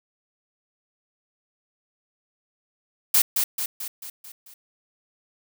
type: noise with echo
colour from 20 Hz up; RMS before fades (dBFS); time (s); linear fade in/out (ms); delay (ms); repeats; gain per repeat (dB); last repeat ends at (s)
blue; -17; 3.14-3.22; 5; 220; 6; -5; 4.54
effects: none